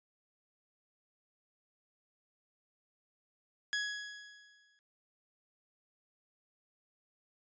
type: tone with exponential decay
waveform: sawtooth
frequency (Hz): 1673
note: G#6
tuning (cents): +12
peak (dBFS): -27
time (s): 3.73-4.79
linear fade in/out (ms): 0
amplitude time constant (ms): 230
effects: resampled to 16000 Hz